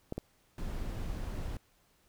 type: clicks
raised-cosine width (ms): 2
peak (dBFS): -22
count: 2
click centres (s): 0.124 / 0.18
type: noise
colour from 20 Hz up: brown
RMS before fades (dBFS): -37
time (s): 0.58-1.57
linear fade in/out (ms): 2
effects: pink hiss -69 dBFS RMS until 2.08 s